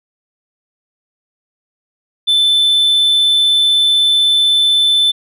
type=tone; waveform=sine; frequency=3524 Hz; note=A7; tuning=2 cents sharp; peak=-6 dBFS; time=2.27-5.12 s; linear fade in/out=20 ms; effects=tanh soft clip ceiling -8 dBFS